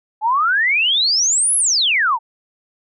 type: exponential two-way sweep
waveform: sine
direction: up then down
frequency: 830.6 to 11175 to 854 Hz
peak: -13 dBFS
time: 0.21-2.19 s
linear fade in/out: 50 ms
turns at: 1.56 s
effects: none